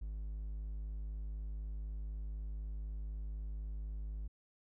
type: tone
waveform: triangle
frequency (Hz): 52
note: G#1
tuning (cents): +3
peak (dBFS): -37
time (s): 0.01-4.28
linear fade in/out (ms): 10
effects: none